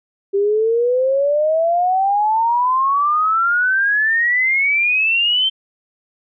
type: exponential sweep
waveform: sine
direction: up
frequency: 392 to 3136 Hz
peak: -13 dBFS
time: 0.33-5.5 s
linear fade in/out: 20 ms
effects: none